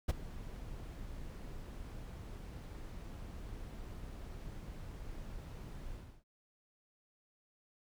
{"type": "noise with ADSR envelope", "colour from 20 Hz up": "brown", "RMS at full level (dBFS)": -26, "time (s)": [0.08, 6.24], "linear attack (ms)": 17, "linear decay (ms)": 18, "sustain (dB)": -20, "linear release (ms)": 320, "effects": []}